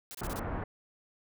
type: noise bursts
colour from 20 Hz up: white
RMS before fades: -44 dBFS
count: 5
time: 0.11-0.394 s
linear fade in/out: 0 ms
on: 36 ms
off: 26 ms
type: low-pass noise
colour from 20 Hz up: pink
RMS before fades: -36 dBFS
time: 0.21-0.64 s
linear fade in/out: 5 ms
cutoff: 1600 Hz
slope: 24 dB/octave
effects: none